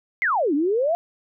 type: exponential two-way sweep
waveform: sine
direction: down then up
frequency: 2200 to 273.7 to 709 Hz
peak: -18 dBFS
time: 0.22-0.95 s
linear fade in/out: 0 ms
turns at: 0.54 s
effects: none